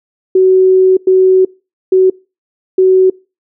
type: tone bursts at uneven times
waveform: sine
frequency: 374.9 Hz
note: F#4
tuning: 23 cents sharp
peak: -4 dBFS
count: 4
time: 0.35-0.97 / 1.07-1.45 / 1.92-2.1 / 2.78-3.1 s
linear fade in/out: 5 ms
effects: noise-tail reverb RT60 0.3 s tail -24 dB re dry